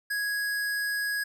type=tone; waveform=square; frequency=1662 Hz; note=G#6; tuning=1 cent sharp; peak=-28 dBFS; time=0.1-1.24 s; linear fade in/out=10 ms; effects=none